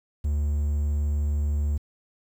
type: tone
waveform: triangle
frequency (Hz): 73.42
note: D2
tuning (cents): 0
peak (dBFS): -20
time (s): 0.24-1.78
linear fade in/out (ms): 10
effects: 9-bit